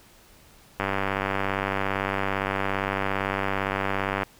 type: click train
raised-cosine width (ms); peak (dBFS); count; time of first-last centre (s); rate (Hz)
0.5; -10; 336; 0.8-4.232; 97.6
effects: pink hiss -54 dBFS RMS until 4.39 s